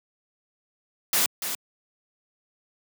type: noise with echo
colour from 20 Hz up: white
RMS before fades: -22 dBFS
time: 1.13-1.26 s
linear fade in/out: 2 ms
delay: 290 ms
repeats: 1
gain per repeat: -8 dB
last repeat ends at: 1.55 s
effects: high-pass 200 Hz 12 dB/octave